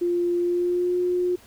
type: tone with pitch glide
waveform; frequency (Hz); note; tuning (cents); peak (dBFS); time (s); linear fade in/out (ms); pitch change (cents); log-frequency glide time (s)
sine; 349.2 to 358.2; F4 to F4; 0 to +44; -20; 0.01-1.36; 10; +44; 0.39-0.97
effects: pink hiss -52 dBFS RMS until 1.46 s